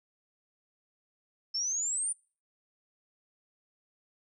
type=exponential sweep; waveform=sine; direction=up; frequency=5290 to 9397 Hz; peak=-29 dBFS; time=1.54-2.13 s; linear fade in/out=10 ms; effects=noise-tail reverb RT60 0.4 s tail -25 dB re dry